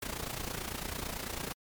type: noise with amplitude modulation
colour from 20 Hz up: pink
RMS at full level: -35 dBFS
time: 0.02-1.53 s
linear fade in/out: 5 ms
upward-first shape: sine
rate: 29 Hz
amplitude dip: 75%
effects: MP3 96 kbps